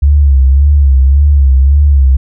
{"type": "tone with vibrato", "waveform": "sine", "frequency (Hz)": 69.3, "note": "C#2", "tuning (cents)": 0, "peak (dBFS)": -3, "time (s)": [0.02, 2.17], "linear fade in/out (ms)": 10, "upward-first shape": "sine", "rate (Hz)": 1.8, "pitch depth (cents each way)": 88, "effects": []}